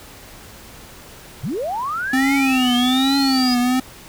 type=linear sweep; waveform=sine; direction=up; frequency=98 to 5000 Hz; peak=-21 dBFS; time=1.43-3.55 s; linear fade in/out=10 ms
type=tone with vibrato; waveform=square; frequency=260 Hz; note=C4; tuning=11 cents flat; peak=-16 dBFS; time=2.13-3.8 s; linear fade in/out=5 ms; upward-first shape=triangle; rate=1.2 Hz; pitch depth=120 cents each way
effects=pink hiss -41 dBFS RMS until 4.08 s